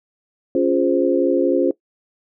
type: chord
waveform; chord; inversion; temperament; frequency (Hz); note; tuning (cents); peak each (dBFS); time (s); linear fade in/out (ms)
sine; Db major seventh; none; equal with one note detuned; 277.2 / 349.2 / 413.2 / 523.3; Db4 / F4 / Ab4 / C5; 0 / 0 / -9 / 0; -19 / -18 / -23 / -20; 0.55-1.71; 2
effects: noise-tail reverb RT60 0.1 s tail -19 dB re dry